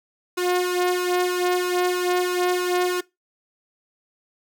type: tone with flanger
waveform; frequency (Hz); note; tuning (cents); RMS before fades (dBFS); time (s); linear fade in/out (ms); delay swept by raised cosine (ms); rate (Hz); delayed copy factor
sawtooth; 359.4; F4; +50; -22; 0.37-3.01; 10; 2 to 2.86; 3.1; +0.7
effects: noise-tail reverb RT60 0.2 s tail -21 dB re dry